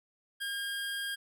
25% pulse tone, 1616 Hz, G#6, 48 cents flat, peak -30 dBFS, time 0.4-1.16 s, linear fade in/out 20 ms, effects none

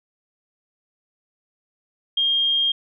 sine tone, 3221 Hz, G7, 46 cents sharp, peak -17 dBFS, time 2.17-2.72 s, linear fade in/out 5 ms, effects none

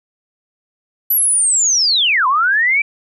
sine linear two-way sweep, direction down then up, 12000 to 987.8 to 2357 Hz, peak -11 dBFS, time 1.1-2.82 s, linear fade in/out 5 ms, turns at 2.27 s, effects none

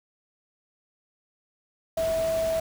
sine tone in noise, 651 Hz, E5, 22 cents flat, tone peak -23 dBFS, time 1.97-2.6 s, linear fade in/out 5 ms, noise pink, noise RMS -37 dBFS, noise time 1.97-2.6 s, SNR +11 dB, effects none

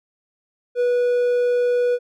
triangle tone, 488.6 Hz, B4, 19 cents flat, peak -14 dBFS, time 0.75-1.99 s, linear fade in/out 50 ms, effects none

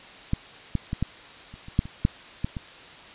clicks, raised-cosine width 5 ms, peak -10 / -11 / -15 / -11 / -30 / -28 / -7 / -25 / -6 / -13 / -19 dBFS, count 11, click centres 0.334 / 0.753 / 0.931 / 1.026 / 1.54 / 1.684 / 1.791 / 1.855 / 2.051 / 2.445 / 2.568 s, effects white hiss -45 dBFS RMS until 3.14 s + resampled to 8000 Hz

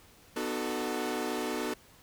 sawtooth chord, B dominant seventh, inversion none, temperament equal with one note detuned, 246.9 / 303.3 / 370 / 440 Hz, B3 / D#4 / F#4 / A4, 0 / -44 / 0 / 0 cents, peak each -33 dBFS, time 0.36-1.74 s, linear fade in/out 5 ms, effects pink hiss -58 dBFS RMS until 2.02 s

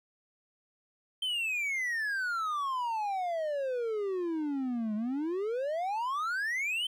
triangle exponential two-way sweep, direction down then up, 3136 to 207.7 to 3136 Hz, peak -28 dBFS, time 1.22-6.87 s, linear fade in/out 5 ms, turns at 4.95 s, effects none

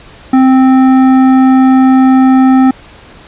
sine tone with hard clipping, 261.6 Hz, C4, in tune, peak -5 dBFS, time 0.33-2.71 s, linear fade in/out 5 ms, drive 11 dB, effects pink hiss -36 dBFS RMS until 3.27 s + resampled to 8000 Hz

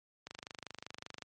click train, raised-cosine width 0.2 ms, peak -26 dBFS, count 25, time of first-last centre 0.27-1.222 s, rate 25.2 Hz, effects high-pass 80 Hz 12 dB/octave + MP3 48 kbps

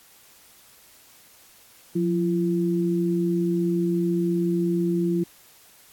sine tone pair together, 177.12 / 340 Hz, F3 / F4, +25 / -46 cents, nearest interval major seventh, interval 1129 cents, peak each -23 dBFS, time 1.95-5.24 s, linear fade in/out 10 ms, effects white hiss -53 dBFS RMS until 5.92 s + AAC 64 kbps

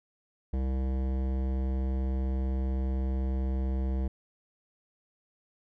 sine tone with hard clipping, 65.41 Hz, C2, in tune, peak -29 dBFS, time 0.53-4.08 s, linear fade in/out 5 ms, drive 16 dB, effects none

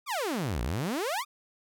sawtooth exponential two-way sweep, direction down then up, 1263 to 53.3 to 1263 Hz, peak -25 dBFS, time 0.06-1.25 s, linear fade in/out 50 ms, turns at 0.62 s, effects none

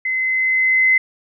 sine tone with level ramp, 2049 Hz, C7, 37 cents flat, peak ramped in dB -18 to -10 dBFS, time 0.05-0.98 s, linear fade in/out 5 ms, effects none

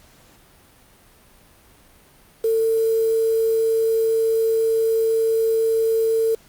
sine tone with quantisation, 449 Hz, A4, 35 cents sharp, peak -16 dBFS, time 2.44-6.35 s, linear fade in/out 5 ms, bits 6, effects pink hiss -52 dBFS RMS until 6.48 s + Opus 48 kbps

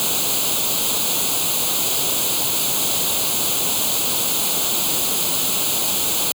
white noise with comb filter, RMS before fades -20 dBFS, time 0-6.32 s, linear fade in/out 0 ms, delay 0.27 ms, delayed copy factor +0.8, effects high-pass 100 Hz 12 dB/octave

